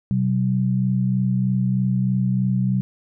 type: tone pair together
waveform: sine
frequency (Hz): 126.81 / 190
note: B2 / F#3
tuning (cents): +46 / +46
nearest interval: perfect fifth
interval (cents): 700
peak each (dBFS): -20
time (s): 0.11-2.81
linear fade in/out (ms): 0
effects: none